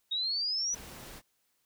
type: exponential sweep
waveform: sine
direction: up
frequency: 3729 to 5990 Hz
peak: -29 dBFS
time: 0.11-0.75 s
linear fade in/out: 10 ms
type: noise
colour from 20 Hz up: pink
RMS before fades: -47 dBFS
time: 0.71-1.22 s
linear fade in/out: 50 ms
effects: white hiss -75 dBFS RMS until 1.65 s